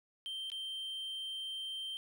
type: tone with dropouts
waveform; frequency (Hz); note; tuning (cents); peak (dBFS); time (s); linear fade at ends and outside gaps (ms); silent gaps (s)
triangle; 3136; G7; 0; -37; 0.26-1.97; 0; 0.501-0.518
effects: none